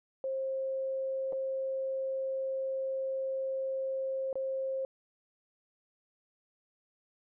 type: tone with dropouts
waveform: sine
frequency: 532 Hz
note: C5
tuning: 29 cents sharp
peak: -31 dBFS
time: 0.24-4.85 s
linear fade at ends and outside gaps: 1 ms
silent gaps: 1.324-1.33 / 4.329-4.355 s
effects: none